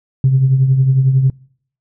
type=tone with tremolo; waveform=sine; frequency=132.7 Hz; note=C3; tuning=25 cents sharp; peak=-5 dBFS; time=0.24-1.3 s; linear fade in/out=2 ms; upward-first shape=triangle; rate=11 Hz; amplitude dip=60%; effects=noise-tail reverb RT60 0.6 s tail -26 dB re dry + tanh soft clip ceiling -3 dBFS